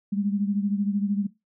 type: beating tone pair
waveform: sine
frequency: 200 / 213 Hz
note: G3 / G#3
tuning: +35 / +44 cents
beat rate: 13 Hz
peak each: -24 / -28 dBFS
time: 0.12-1.27 s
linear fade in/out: 10 ms
effects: noise-tail reverb RT60 0.2 s tail -18 dB re dry